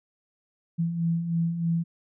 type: beating tone pair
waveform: sine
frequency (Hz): 164.81 / 168.01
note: E3 / E3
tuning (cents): 0 / +33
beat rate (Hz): 3.2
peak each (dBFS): -32 / -24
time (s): 0.78-1.84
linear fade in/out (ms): 20
effects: none